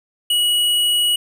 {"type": "tone", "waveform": "square", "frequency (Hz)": 2917, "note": "F#7", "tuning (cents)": -25, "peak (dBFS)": -15, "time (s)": [0.3, 1.16], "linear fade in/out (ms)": 5, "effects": []}